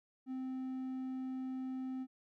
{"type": "tone", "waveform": "triangle", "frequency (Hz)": 259.9, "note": "C4", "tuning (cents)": -11, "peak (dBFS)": -36, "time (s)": [0.26, 2.07], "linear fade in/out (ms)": 50, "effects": []}